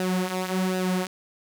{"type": "tone with flanger", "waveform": "sawtooth", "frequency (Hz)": 185, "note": "F#3", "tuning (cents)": 0, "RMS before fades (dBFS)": -26, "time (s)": [0, 1.07], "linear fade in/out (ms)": 2, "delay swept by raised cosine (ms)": [0.9, 6.1], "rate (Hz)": 1.3, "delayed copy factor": -0.65, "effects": []}